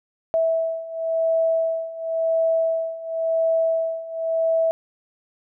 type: beating tone pair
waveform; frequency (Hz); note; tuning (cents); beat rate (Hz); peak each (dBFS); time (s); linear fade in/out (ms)
sine; 653 / 653.94; E5 / E5; -17 / -14; 0.94; -24 / -21; 0.34-4.71; 0
effects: none